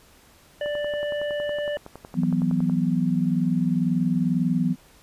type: harmonic tone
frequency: 588 Hz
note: D5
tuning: 2 cents sharp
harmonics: 1 / 3 / 5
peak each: -25 / -35 / -39 dBFS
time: 0.61-1.77 s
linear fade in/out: 2 ms
type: click train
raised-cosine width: 1 ms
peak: -24 dBFS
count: 23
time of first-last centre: 0.66-2.697 s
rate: 10.8 Hz
type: chord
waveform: sine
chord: E suspended second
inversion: none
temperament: equal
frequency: 164.81 / 185 / 246.9 Hz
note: E3 / F#3 / B3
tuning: 0 / 0 / 0 cents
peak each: -24 dBFS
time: 2.14-4.76 s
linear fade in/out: 50 ms
effects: pink hiss -54 dBFS RMS until 5.02 s + resampled to 32000 Hz

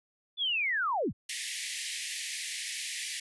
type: linear sweep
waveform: sine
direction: down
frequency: 3520 to 43.65 Hz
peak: -27 dBFS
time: 0.37-1.13 s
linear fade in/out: 50 ms
type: high-pass noise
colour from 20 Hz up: pink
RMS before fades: -36 dBFS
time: 1.29-3.2 s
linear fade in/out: 5 ms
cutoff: 1800 Hz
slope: 96 dB/octave
effects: resampled to 24000 Hz

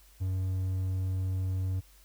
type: tone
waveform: triangle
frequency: 93.5 Hz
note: F#2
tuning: 19 cents sharp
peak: -26 dBFS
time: 0.2-1.81 s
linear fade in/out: 20 ms
effects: added 50 Hz sine -57 dBFS peak until 2.04 s + white hiss -61 dBFS RMS until 2.04 s

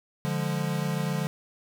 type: chord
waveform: square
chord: D diminished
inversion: none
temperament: equal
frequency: 146.83 / 174.61 / 207.7 Hz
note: D3 / F3 / Ab3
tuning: 0 / 0 / 0 cents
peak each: -30 / -31 / -35 dBFS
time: 0.25-1.27 s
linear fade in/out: 0 ms
effects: none

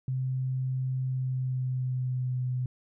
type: tone with pitch glide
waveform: sine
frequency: 130 to 126.52 Hz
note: C3 to B2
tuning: -11 to +42 cents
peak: -27 dBFS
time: 0.08-2.66 s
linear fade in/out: 2 ms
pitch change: -47 cents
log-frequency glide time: 1.03-2.44 s
effects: none

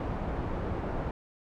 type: low-pass noise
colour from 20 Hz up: pink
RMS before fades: -33 dBFS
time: 0-1.11 s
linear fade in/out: 2 ms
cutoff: 980 Hz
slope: 12 dB/octave
effects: none

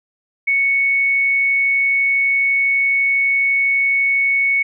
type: tone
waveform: sine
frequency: 2217 Hz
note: C#7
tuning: in tune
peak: -13 dBFS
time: 0.47-4.63 s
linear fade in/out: 10 ms
effects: none

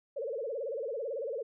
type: tone with vibrato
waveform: sine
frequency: 503 Hz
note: B4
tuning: 32 cents sharp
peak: -33 dBFS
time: 0.16-1.43 s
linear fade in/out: 10 ms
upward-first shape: sine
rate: 18 Hz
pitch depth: 240 cents each way
effects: none

